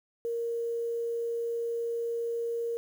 sine tone with quantisation, 466.2 Hz, A#4, in tune, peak -29 dBFS, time 0.25-2.77 s, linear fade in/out 0 ms, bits 9, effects none

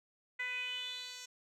10% pulse tone with band-pass filter sweep, 498.8 Hz, B4, 17 cents sharp, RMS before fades -41 dBFS, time 0.39-1.26 s, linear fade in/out 10 ms, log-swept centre 2000 to 5400 Hz, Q 5.4, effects none

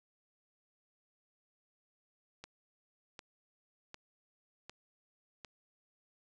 click train, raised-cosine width 0.2 ms, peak -29 dBFS, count 5, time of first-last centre 2.44-5.448 s, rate 1.33 Hz, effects resampled to 24000 Hz + 10-bit

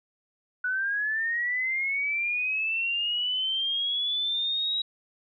sine linear sweep, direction up, 1471 to 3857 Hz, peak -25 dBFS, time 0.64-4.82 s, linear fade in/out 5 ms, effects none

